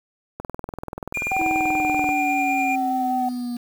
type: click train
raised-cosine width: 1 ms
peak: -16 dBFS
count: 36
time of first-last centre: 0.4-2.091 s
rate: 20.7 Hz
type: tone with tremolo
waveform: triangle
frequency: 2400 Hz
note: D7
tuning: 37 cents sharp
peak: -21 dBFS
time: 1.14-2.76 s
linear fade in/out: 10 ms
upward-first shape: triangle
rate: 9.7 Hz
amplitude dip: 25%
type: tone with vibrato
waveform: sine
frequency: 758 Hz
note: F#5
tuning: 42 cents sharp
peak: -21 dBFS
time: 1.31-3.29 s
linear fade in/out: 5 ms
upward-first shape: square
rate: 5 Hz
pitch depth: 14 cents each way
type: exponential sweep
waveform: triangle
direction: down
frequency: 324.8 to 240 Hz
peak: -23 dBFS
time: 1.39-3.57 s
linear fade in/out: 5 ms
effects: 7-bit